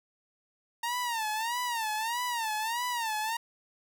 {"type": "tone with vibrato", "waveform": "sawtooth", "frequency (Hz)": 919, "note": "A#5", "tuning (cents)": -25, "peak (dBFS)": -26, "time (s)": [0.83, 3.37], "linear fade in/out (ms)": 5, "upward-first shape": "sine", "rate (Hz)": 1.6, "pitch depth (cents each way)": 130, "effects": []}